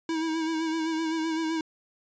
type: tone with vibrato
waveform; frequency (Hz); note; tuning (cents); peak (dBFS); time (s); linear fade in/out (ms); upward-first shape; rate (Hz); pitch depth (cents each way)
square; 321.9; E4; -41; -27; 0.09-1.61; 2; sine; 7.8; 39
effects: resampled to 16000 Hz